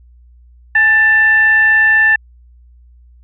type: tone with frequency modulation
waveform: sine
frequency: 1768 Hz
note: A6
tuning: 8 cents sharp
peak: -7 dBFS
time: 0.75-2.16 s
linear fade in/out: 5 ms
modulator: 928 Hz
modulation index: 0.3
effects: added 60 Hz sine -41 dBFS peak until 3.23 s